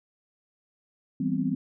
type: chord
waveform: sine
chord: C major seventh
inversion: first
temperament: equal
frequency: 164.81 / 196 / 246.9 / 261.6 Hz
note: E3 / G3 / B3 / C4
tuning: 0 / 0 / 0 / 0 cents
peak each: -31 / -30 / -31 / -28 dBFS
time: 1.2-1.55 s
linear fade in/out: 5 ms
effects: none